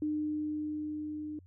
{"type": "tone with level ramp", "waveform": "sine", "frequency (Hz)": 303, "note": "D#4", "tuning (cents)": -46, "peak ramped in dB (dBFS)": [-29, -37], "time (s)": [0.02, 1.39], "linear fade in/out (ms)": 2, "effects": ["added 91 Hz sine -54 dBFS peak until 1.46 s"]}